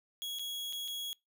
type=tone with dropouts; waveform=40% pulse; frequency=3328 Hz; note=G#7; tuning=3 cents sharp; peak=-36 dBFS; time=0.22-1.13 s; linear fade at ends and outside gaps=0 ms; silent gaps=0.387-0.394 / 0.726-0.731 / 0.878-0.882 s; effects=noise-tail reverb RT60 0.2 s tail -25 dB re dry